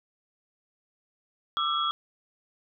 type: tone cluster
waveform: sine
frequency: 1186 / 1335 / 3330 Hz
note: D6 / E6 / G#7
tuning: +17 / +22 / +4 cents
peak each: -29 dBFS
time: 1.57-1.91 s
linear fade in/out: 0 ms
effects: none